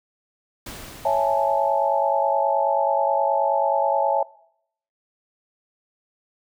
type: noise with exponential decay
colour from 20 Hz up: pink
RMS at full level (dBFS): -35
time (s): 0.66-2.78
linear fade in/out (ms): 5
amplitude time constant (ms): 460
type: chord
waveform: sine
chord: A major seventh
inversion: first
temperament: equal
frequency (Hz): 554.4 / 659.3 / 830.6 / 880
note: C#5 / E5 / G#5 / A5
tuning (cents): 0 / 0 / 0 / 0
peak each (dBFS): -23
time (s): 1.05-4.23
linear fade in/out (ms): 5
effects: noise-tail reverb RT60 0.7 s tail -22 dB re dry